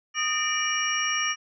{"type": "tone cluster", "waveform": "sine", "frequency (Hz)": [1238, 1819, 2339, 2901, 5640], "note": ["D#6", "A#6", "D7", "F#7", "F8"], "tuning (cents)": [-9, -43, -8, -35, 16], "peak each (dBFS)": -30, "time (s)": [0.14, 1.36], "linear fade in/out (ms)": 50, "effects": []}